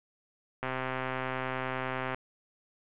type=click train; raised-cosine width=0.5 ms; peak=-18 dBFS; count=198; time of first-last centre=0.63-2.145 s; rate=130 Hz; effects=resampled to 8000 Hz + 9-bit